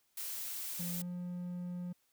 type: noise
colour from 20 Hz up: blue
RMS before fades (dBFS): -41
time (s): 0.17-1.02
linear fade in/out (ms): 5
type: tone with pitch glide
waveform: triangle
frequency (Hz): 174.61 to 177.56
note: F3 to F3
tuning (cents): 0 to +29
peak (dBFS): -36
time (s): 0.79-1.93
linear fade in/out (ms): 10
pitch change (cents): +29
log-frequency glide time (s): 0.96-1.08
effects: white hiss -75 dBFS RMS until 2.12 s